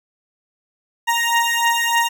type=beating tone pair; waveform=20% pulse; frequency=932.3 / 935.6 Hz; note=A#5 / A#5; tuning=0 / +6 cents; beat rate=3.3 Hz; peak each=-14 dBFS; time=1.07-2.09 s; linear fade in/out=20 ms; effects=none